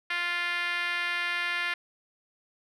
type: tone with band-pass filter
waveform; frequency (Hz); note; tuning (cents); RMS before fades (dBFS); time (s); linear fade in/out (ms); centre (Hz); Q
5% pulse; 349.2; F4; 0; -30; 0.1-1.74; 5; 1900; 2
effects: none